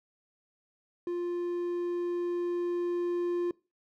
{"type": "tone with level ramp", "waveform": "triangle", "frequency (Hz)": 350, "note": "F4", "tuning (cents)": 4, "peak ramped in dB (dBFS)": [-28, -25], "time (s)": [1.07, 3.51], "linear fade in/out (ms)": 2, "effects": ["noise-tail reverb RT60 0.3 s tail -23 dB re dry"]}